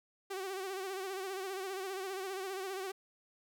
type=tone with vibrato; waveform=sawtooth; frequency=382.3 Hz; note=G4; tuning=43 cents flat; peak=-34 dBFS; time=0.3-2.92 s; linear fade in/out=10 ms; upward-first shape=sine; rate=15 Hz; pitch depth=65 cents each way; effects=none